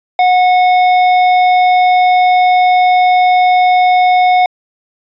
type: tone with hard clipping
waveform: sine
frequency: 730 Hz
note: F#5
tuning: 24 cents flat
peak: -8 dBFS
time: 0.19-4.46 s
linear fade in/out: 2 ms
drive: 9 dB
effects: resampled to 16000 Hz